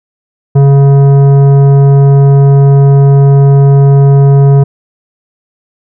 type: tone with tanh clipping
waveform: sine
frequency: 139.2 Hz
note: C#3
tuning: 8 cents sharp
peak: -3 dBFS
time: 0.55-4.64 s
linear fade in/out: 10 ms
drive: 12 dB
effects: none